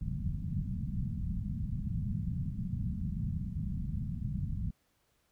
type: low-pass noise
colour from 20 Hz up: white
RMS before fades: -35 dBFS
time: 0.01-4.71 s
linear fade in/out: 5 ms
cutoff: 200 Hz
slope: 48 dB/octave
effects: pink hiss -74 dBFS RMS until 5.31 s